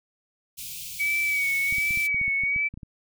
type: band-stop noise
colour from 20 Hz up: white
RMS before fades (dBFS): -37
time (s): 0.57-2.08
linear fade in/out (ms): 20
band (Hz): 180 to 2300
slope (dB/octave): 96
type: tone with vibrato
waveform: sine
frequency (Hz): 2266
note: C#7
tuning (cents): +37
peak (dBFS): -22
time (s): 0.99-2.69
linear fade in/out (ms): 20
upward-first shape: sine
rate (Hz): 1.3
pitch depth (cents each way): 44
type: clicks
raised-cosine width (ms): 5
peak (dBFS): -27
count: 12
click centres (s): 1.725 / 1.783 / 1.908 / 1.974 / 2.145 / 2.214 / 2.28 / 2.436 / 2.562 / 2.74 / 2.775 / 2.832
effects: none